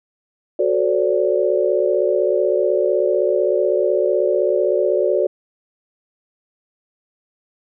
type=chord; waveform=sine; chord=D dominant seventh; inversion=first; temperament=equal with one note detuned; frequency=370 / 440 / 523.3 / 579.2 Hz; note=F#4 / A4 / C5 / D5; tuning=0 / 0 / 0 / -24 cents; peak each=-19 / -21 / -22 / -19 dBFS; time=0.59-5.27 s; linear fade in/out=5 ms; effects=none